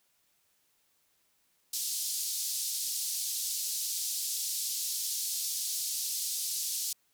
pink band-pass noise, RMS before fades -34 dBFS, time 1.73-6.93 s, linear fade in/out 5 ms, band 4500 to 15000 Hz, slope 24 dB/octave, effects white hiss -72 dBFS RMS until 7.13 s

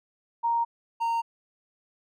sine / triangle tone pair in turn, 932.3 / 923.2 Hz, A#5 / A#5, 0 / -17 cents, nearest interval unison, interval 17 cents, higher first, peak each -22 dBFS, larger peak neither, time 0.43-0.65 / 1-1.22 s, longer neither, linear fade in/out 20 ms, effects none

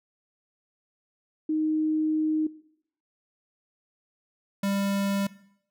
sine / square tone pair in turn, 311.1 / 198.37 Hz, D#4 / G3, 0 / +21 cents, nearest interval minor sixth, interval 779 cents, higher first, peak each -23 / -25 dBFS, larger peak first, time 1.49-2.47 / 4.63-5.27 s, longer first, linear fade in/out 5 ms, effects noise-tail reverb RT60 0.7 s tail -19 dB re dry

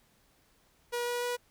sawtooth tone with pitch steps, 481.1 / 484.2 / 487.3 Hz, B4 / B4 / B4, -45 / -34 / -23 cents, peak -27 dBFS, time 0.92-1.37 s, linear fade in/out 20 ms, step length 150 ms, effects pink hiss -67 dBFS RMS until 1.5 s

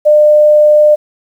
sine tone, 601 Hz, D5, 40 cents sharp, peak -3 dBFS, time 0.05-0.96 s, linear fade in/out 20 ms, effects 7-bit

